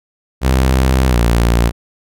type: tone with pitch glide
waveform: sawtooth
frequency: 65 to 58.24 Hz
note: C2 to A#1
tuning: -11 to -1 cents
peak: -6 dBFS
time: 0.41-1.72 s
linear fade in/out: 50 ms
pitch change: -190 cents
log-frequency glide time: 1.08-1.17 s
effects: none